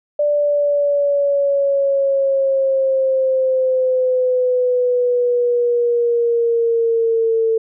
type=exponential sweep; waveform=sine; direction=down; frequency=589 to 447.5 Hz; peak=-13 dBFS; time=0.19-7.58 s; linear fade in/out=5 ms; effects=none